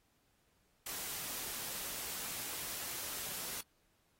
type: noise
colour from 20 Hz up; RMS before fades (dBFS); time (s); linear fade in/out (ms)
white; -42; 0.86-3.61; 5
effects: pink hiss -75 dBFS RMS until 4.19 s + AAC 48 kbps